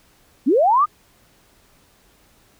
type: linear sweep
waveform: sine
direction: up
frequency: 218.8 to 1260 Hz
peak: -12 dBFS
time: 0.46-0.86 s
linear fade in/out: 20 ms
effects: pink hiss -56 dBFS RMS until 2.59 s